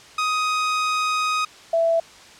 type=tone pair in turn; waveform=sawtooth / sine; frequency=1252 / 663.2 Hz; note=D#6 / E5; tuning=+10 / +10 cents; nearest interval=major seventh; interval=1100 cents; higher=first; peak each=-16 dBFS; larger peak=neither; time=0.18-1.45 / 1.73-2 s; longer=first; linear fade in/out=5 ms; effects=white hiss -45 dBFS RMS until 2.39 s + low-pass 6000 Hz 12 dB/octave